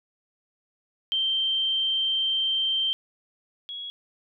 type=tone pair in turn; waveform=sine; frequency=3136 / 3333 Hz; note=G7 / G#7; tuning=0 / +5 cents; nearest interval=minor second; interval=105 cents; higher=second; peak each=-22 / -33 dBFS; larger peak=first; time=1.12-2.93 / 3.69-3.9 s; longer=first; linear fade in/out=0 ms; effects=none